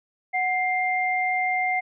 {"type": "tone pair together", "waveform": "sine", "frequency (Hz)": [740, 2102], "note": ["F#5", "C7"], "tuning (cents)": [0, 7], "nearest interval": "octave + tritone", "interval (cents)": 1807, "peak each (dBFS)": -24, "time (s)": [0.33, 1.81], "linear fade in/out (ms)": 20, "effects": []}